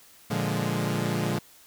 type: chord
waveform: sawtooth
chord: Bb dominant seventh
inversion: none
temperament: equal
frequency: 116.54 / 146.83 / 174.61 / 207.7 Hz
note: Bb2 / D3 / F3 / Ab3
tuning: 0 / 0 / 0 / 0 cents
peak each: -27 dBFS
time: 0.3-1.39 s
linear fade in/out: 10 ms
effects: white hiss -54 dBFS RMS until 1.66 s